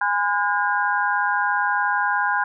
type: tone cluster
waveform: sine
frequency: 825 / 1014 / 1439 / 1616 Hz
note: G#5 / B5 / F#6 / G#6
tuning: -12 / +45 / -49 / -48 cents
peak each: -24 dBFS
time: 0.01-2.44 s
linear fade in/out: 5 ms
effects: none